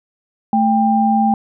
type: tone pair together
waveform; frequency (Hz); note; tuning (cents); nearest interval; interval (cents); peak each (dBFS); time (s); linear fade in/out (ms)
sine; 220 / 794.2; A3 / G5; 0 / +22; octave + minor seventh; 2222; -14; 0.53-1.34; 2
effects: none